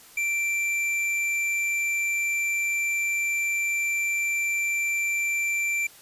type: tone with hard clipping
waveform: triangle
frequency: 2349 Hz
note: D7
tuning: in tune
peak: -25 dBFS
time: 0.17-5.87 s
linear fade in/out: 5 ms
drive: 12 dB
effects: white hiss -50 dBFS RMS until 6.01 s + resampled to 32000 Hz